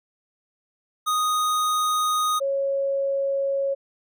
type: tone pair in turn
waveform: square / sine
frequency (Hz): 1243 / 550.5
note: D#6 / C#5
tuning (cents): -2 / -12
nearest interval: octave + major second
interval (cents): 1410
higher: first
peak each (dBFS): -21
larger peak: neither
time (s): 1.06-2.4 / 2.4-3.75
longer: second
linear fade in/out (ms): 20
effects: none